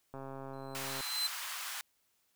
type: click train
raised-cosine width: 1 ms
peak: -31 dBFS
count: 118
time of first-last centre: 0.14-1.007 s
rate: 135 Hz
type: tone with exponential growth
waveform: 40% pulse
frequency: 4066 Hz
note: B7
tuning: 50 cents sharp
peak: -28 dBFS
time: 0.53-1.27 s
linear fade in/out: 5 ms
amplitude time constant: 160 ms
type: high-pass noise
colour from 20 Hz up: pink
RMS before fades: -41 dBFS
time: 0.75-1.81 s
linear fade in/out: 0 ms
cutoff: 1000 Hz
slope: 24 dB/octave
effects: white hiss -75 dBFS RMS until 2.35 s